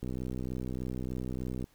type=click train; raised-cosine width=3 ms; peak=-24 dBFS; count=103; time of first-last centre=0.03-1.641 s; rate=63.3 Hz; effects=pink hiss -66 dBFS RMS until 1.74 s